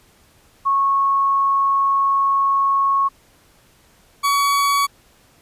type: tone pair in turn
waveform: sine / 40% pulse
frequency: 1100 / 1129 Hz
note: C#6 / C#6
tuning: -14 / +31 cents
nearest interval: unison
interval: 45 cents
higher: second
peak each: -14 dBFS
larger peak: neither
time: 0.65-3.09 / 4.23-4.87 s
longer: first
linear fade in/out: 20 ms
effects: pink hiss -54 dBFS RMS until 5.41 s + resampled to 32000 Hz